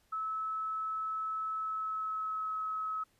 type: tone with pitch glide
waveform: sine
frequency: 1300 to 1285.1 Hz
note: E6 to E6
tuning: -24 to -44 cents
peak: -33 dBFS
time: 0.12-3.04 s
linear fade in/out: 10 ms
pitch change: -20 cents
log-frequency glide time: 1.57-2.57 s
effects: pink hiss -71 dBFS RMS until 3.19 s + resampled to 32000 Hz